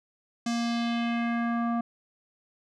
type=tone with low-pass filter sweep; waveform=square; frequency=234.4 Hz; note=A#3; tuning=10 cents sharp; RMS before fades=-28 dBFS; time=0.46-1.81 s; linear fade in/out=5 ms; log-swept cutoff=6600 to 1000 Hz; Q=2; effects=none